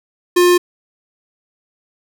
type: tone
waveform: square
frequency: 354.9 Hz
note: F4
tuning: 28 cents sharp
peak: -9 dBFS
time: 0.36-0.58 s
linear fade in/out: 10 ms
effects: none